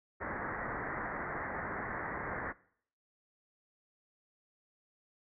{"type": "low-pass noise", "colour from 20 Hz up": "white", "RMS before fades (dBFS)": -39, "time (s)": [0.2, 2.53], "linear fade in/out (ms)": 20, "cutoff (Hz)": 2000, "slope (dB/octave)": 96, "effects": ["noise-tail reverb RT60 0.6 s tail -21 dB re dry"]}